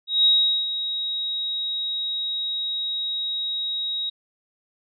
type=tone with ADSR envelope; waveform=sine; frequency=3800 Hz; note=A#7; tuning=33 cents sharp; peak=-13 dBFS; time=0.07-4.1 s; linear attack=180 ms; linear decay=410 ms; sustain=-11 dB; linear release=10 ms; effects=none